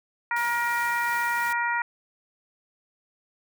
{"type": "harmonic tone", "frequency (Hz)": 473.6, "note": "A#4", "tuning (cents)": 27, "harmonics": [2, 3, 4, 5], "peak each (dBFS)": [-27, -29, -28, -35], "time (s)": [0.31, 1.82], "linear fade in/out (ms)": 2}
{"type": "noise with tremolo", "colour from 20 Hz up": "white", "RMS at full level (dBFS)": -39, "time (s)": [0.36, 1.53], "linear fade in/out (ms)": 5, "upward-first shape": "triangle", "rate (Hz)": 2.8, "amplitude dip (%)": 25}
{"effects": []}